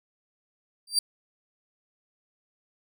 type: tone with exponential growth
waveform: 30% pulse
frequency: 4699 Hz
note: D8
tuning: in tune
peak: -14 dBFS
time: 0.87-0.99 s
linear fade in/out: 5 ms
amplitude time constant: 26 ms
effects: none